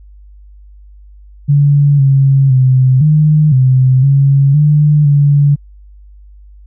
sine tone with pitch steps, 143.4 / 136.5 / 129.7 / 152.6 / 129.7 / 138.5 / 149.2 / 143.5 Hz, D3 / C#3 / C3 / D#3 / C3 / C#3 / D3 / D3, -41 / -26 / -15 / -33 / -15 / -1 / +28 / -40 cents, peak -5 dBFS, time 1.48-5.56 s, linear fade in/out 20 ms, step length 510 ms, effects added 50 Hz sine -35 dBFS peak until 6.66 s

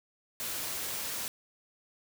white noise, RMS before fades -36 dBFS, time 0.4-1.28 s, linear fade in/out 0 ms, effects none

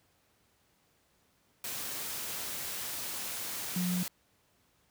sine tone in noise, 179.5 Hz, F3, 48 cents sharp, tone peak -29 dBFS, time 3.76-4.03 s, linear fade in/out 2 ms, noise white, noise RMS -38 dBFS, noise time 1.64-4.08 s, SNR +6 dB, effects pink hiss -70 dBFS RMS until 4.9 s + high-pass 60 Hz 12 dB/octave

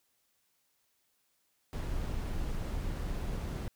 brown noise, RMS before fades -35 dBFS, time 1.73-3.68 s, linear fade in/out 0 ms, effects white hiss -75 dBFS RMS until 3.75 s

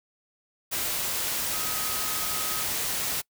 sine tone in noise, 1263 Hz, D#6, 26 cents sharp, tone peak -38 dBFS, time 1.52-2.64 s, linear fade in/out 20 ms, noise white, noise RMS -29 dBFS, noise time 0.71-3.22 s, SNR -12 dB, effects noise-tail reverb RT60 0.1 s tail -24 dB re dry

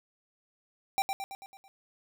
square tone with echo, 784 Hz, G5, in tune, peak -25 dBFS, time 0.98-1.02 s, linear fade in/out 0 ms, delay 110 ms, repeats 6, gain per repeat -5 dB, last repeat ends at 1.68 s, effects none

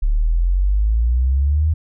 sine exponential sweep, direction up, 35.34 to 81 Hz, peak -13 dBFS, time 0.02-1.74 s, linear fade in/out 10 ms, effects none

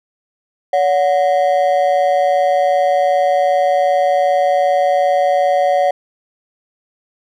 triangle ring-modulated tone, 650 Hz, E5, 24 cents flat, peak -6 dBFS, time 0.73-5.91 s, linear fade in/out 5 ms, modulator 81.3 Hz, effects none

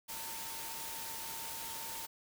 sine tone in noise, 908 Hz, A#5, 46 cents flat, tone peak -49 dBFS, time 0.08-2.07 s, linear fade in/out 20 ms, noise white, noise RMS -43 dBFS, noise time 0.08-2.07 s, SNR -9 dB, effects none

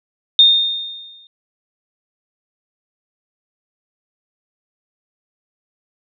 sine tone with exponential decay, 3656 Hz, A#7, 34 cents flat, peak -4 dBFS, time 0.39-1.27 s, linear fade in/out 1 ms, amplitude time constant 190 ms, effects none

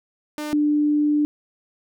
sawtooth / sine tone pair in turn, 300 / 296.7 Hz, D4 / D4, +37 / +18 cents, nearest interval unison, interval 19 cents, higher first, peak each -23 / -16 dBFS, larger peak second, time 0.38-0.53 / 0.53-1.25 s, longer second, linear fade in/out 0 ms, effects none

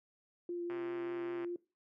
sine tone with vibrato, 347.6 Hz, F4, 8 cents flat, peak -36 dBFS, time 0.49-1.56 s, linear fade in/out 2 ms, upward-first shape triangle, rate 5.1 Hz, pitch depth 14 cents each way
click train, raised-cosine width 0.5 ms, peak -33 dBFS, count 98, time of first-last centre 0.7-1.446 s, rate 130 Hz
effects noise-tail reverb RT60 0.3 s tail -21 dB re dry + high-pass 150 Hz 12 dB/octave

